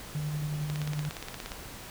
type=tone with tremolo; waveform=sine; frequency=150 Hz; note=D3; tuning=37 cents sharp; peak=-29 dBFS; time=0.15-1.09 s; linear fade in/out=0 ms; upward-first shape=square; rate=11 Hz; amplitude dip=25%
type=click train; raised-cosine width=0.2 ms; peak=-20 dBFS; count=15; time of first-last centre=0.7-1.519 s; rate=17.1 Hz
effects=pink hiss -44 dBFS RMS until 1.9 s

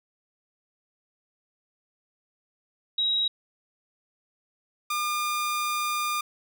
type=tone pair in turn; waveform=sine / sawtooth; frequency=3831 / 1206.7 Hz; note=A#7 / D6; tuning=+47 / +47 cents; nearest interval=octave + minor sixth; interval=2000 cents; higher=first; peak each=-22 dBFS; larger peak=neither; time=2.98-3.28 / 4.9-6.21 s; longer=second; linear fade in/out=5 ms; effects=none

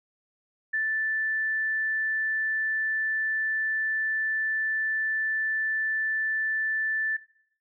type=tone; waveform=sine; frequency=1760 Hz; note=A6; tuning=in tune; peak=-24 dBFS; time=0.73-7.17 s; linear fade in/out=10 ms; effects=noise-tail reverb RT60 0.7 s tail -19 dB re dry

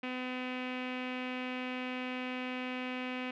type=tone with low-pass filter; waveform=sawtooth; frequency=253.3 Hz; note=B3; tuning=44 cents sharp; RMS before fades=-38 dBFS; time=0.03-3.31 s; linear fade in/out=5 ms; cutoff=2600 Hz; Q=4.1; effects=none

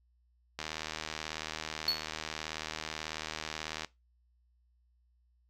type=click train; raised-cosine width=0.2 ms; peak=-19 dBFS; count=256; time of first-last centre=0.59-3.847 s; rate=78.3 Hz
type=tone with exponential decay; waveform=triangle; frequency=4387 Hz; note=C#8; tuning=19 cents flat; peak=-22 dBFS; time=1.88-2.07 s; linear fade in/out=2 ms; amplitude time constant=40 ms
effects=noise-tail reverb RT60 0.2 s tail -19 dB re dry + added 60 Hz sine -67 dBFS peak until 5.49 s

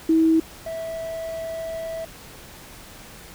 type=tone pair in turn; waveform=sine / triangle; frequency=322.8 / 654.2 Hz; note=E4 / E5; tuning=-36 / -13 cents; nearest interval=octave; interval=1223 cents; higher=second; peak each=-14 / -26 dBFS; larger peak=first; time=0.09-0.4 / 0.66-2.05 s; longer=second; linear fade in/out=5 ms; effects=pink hiss -43 dBFS RMS until 3.34 s

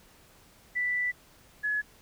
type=tone pair in turn; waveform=sine; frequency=1975.5 / 1697.2 Hz; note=B6 / G#6; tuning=0 / +37 cents; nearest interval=minor third; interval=263 cents; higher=first; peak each=-26 dBFS; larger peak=neither; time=0.75-1.12 / 1.63-1.82 s; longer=first; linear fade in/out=20 ms; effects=pink hiss -58 dBFS RMS until 2.01 s

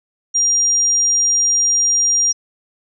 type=tone; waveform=sine; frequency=5700 Hz; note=F8; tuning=34 cents sharp; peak=-12 dBFS; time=0.34-2.33 s; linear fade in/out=20 ms; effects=none

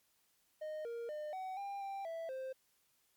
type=tone with pitch steps; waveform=triangle; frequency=617 / 467.8 / 604 / 753 / 798 / 787 / 659 / 524 Hz; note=D#5 / A#4 / D5 / F#5 / G5 / G5 / E5 / C5; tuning=-15 / +6 / +48 / +30 / +31 / +7 / -1 / +2 cents; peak=-38 dBFS; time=0.61-2.53 s; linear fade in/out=10 ms; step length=240 ms; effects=white hiss -75 dBFS RMS until 3.16 s + MP3 96 kbps

